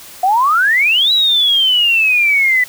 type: exponential two-way sweep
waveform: sine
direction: up then down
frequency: 716 to 3951 to 1972 Hz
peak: -9 dBFS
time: 0.23-2.64 s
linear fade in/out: 5 ms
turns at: 1.12 s
effects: white hiss -36 dBFS RMS until 2.68 s